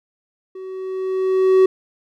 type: tone with level ramp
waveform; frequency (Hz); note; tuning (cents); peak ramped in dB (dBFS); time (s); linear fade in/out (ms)
triangle; 377.1; F#4; +33; -29 to -6; 0.55-1.66; 5
effects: none